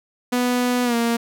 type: tone with pitch glide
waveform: sawtooth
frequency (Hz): 246.9 to 233.4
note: B3 to A#3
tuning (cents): 0 to +2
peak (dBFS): -14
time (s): 0.32-1.17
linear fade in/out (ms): 10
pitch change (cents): -98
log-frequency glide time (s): 0.84-0.95
effects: none